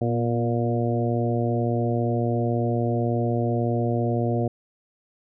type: harmonic tone with a mistuned harmonic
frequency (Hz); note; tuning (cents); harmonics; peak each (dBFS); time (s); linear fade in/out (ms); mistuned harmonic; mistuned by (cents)
118; A#2; +22; 1 / 2 / 3 / 4 / 5 / 6; -24 / -27 / -29 / -30 / -31 / -32; 0.01-4.48; 5; 2; +26
effects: none